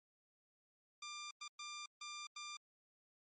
10% pulse tone bursts at uneven times, 1192 Hz, D6, 25 cents sharp, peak -38 dBFS, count 5, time 1.02-1.31 / 1.41-1.48 / 1.59-1.86 / 2.01-2.27 / 2.36-2.57 s, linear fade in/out 5 ms, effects MP3 32 kbps

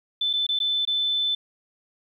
sine tone with dropouts, 3520 Hz, A7, in tune, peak -21 dBFS, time 0.21-1.35 s, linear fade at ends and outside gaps 5 ms, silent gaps 0.331-0.335 / 0.467-0.489 / 0.59-0.601 / 0.852-0.874 s, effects 10-bit

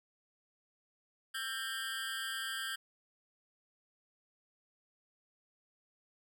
25% pulse tone with amplitude modulation, 1582 Hz, G6, 15 cents sharp, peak -29 dBFS, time 1.34-2.76 s, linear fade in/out 10 ms, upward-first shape sine, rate 248 Hz, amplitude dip 90%, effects none

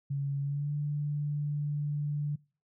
sine tone with pitch glide, 140 to 146.79 Hz, C#3 to D3, +18 to 0 cents, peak -29 dBFS, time 0.1-2.36 s, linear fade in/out 10 ms, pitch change +82 cents, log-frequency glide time 0.41-0.73 s, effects noise-tail reverb RT60 0.4 s tail -25 dB re dry

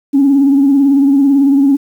sine tone with vibrato, 277.2 Hz, C#4, in tune, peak -5 dBFS, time 0.13-1.77 s, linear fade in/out 20 ms, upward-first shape sine, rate 18 Hz, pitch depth 56 cents each way, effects tanh soft clip ceiling -2 dBFS + 7-bit

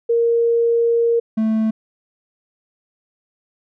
sine / triangle tone pair in turn, 466.2 / 220 Hz, A#4 / A3, 0 / 0 cents, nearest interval octave + minor second, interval 1300 cents, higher first, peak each -13 / -13 dBFS, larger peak neither, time 0.09-1.2 / 1.37-1.71 s, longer first, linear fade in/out 10 ms, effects none

